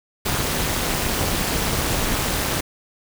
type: noise with amplitude modulation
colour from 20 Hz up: pink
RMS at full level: -19 dBFS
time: 0.25-2.61 s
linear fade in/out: 10 ms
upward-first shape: sine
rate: 214 Hz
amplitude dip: 75%
effects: none